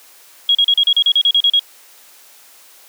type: tone bursts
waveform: sine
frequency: 3300 Hz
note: G#7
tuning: 12 cents flat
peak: -9 dBFS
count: 12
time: 0.49-1.594 s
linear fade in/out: 2 ms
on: 59 ms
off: 36 ms
effects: white hiss -45 dBFS RMS until 2.88 s + high-pass 400 Hz 12 dB/octave